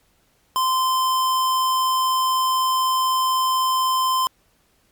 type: tone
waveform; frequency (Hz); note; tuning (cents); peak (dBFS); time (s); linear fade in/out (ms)
square; 1036; C6; -17; -18; 0.56-4.27; 0
effects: pink hiss -62 dBFS RMS until 4.91 s + MP3 96 kbps